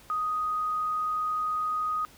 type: tone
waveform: sine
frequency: 1247 Hz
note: D#6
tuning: 3 cents sharp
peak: -26 dBFS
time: 0.1-2.05 s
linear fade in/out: 0 ms
effects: pink hiss -54 dBFS RMS until 2.17 s